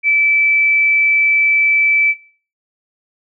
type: tone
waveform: sine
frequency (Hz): 2315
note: D7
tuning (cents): -25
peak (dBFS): -9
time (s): 0.03-2.15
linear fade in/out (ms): 50
effects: noise-tail reverb RT60 0.4 s tail -17 dB re dry